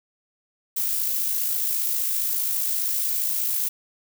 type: noise with amplitude modulation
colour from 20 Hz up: violet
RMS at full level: -23 dBFS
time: 0.76-3.69 s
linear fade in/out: 10 ms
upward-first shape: sine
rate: 55 Hz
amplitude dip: 35%
effects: none